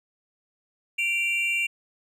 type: tone pair together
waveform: triangle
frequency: 2349 / 2766 Hz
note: D7 / F7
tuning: 0 / -17 cents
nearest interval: minor third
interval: 283 cents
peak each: -24 dBFS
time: 0.98-1.67 s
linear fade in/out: 10 ms
effects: none